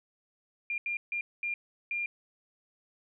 sine tone bursts at uneven times, 2399 Hz, D7, 36 cents sharp, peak -30 dBFS, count 5, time 0.7-0.78 / 0.86-0.97 / 1.12-1.21 / 1.43-1.54 / 1.91-2.06 s, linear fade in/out 2 ms, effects none

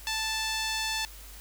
sawtooth tone with band-pass filter, 880 Hz, A5, in tune, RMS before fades -31 dBFS, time 0.07-1.05 s, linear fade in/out 0 ms, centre 4500 Hz, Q 0.95, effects added 50 Hz sine -46 dBFS peak until 1.4 s + white hiss -49 dBFS RMS until 1.4 s

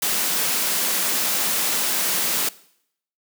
white high-pass noise, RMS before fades -22 dBFS, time 0.02-2.49 s, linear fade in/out 5 ms, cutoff 150 Hz, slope 96 dB/octave, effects noise-tail reverb RT60 0.7 s tail -20 dB re dry

